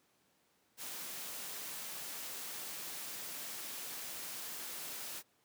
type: noise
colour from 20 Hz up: white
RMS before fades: -44 dBFS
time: 0.77-5.23 s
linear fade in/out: 50 ms
effects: pink hiss -73 dBFS RMS until 5.44 s + high-pass 150 Hz 12 dB/octave